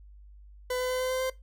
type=tone with pitch steps; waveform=40% pulse; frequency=502 / 505.5 / 509 / 512.5 / 516.1 / 519.7 Hz; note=B4 / B4 / C5 / C5 / C5 / C5; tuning=+28 / +40 / -48 / -36 / -24 / -12 cents; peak=-27 dBFS; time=0.7-1.3 s; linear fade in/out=5 ms; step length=100 ms; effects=noise-tail reverb RT60 0.2 s tail -19 dB re dry + added 50 Hz sine -48 dBFS peak until 1.42 s